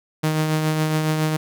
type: tone with tremolo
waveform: sawtooth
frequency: 155.8 Hz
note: D#3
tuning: 3 cents sharp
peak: -13 dBFS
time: 0.23-1.37 s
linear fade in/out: 10 ms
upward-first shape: triangle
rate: 7.2 Hz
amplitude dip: 40%
effects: none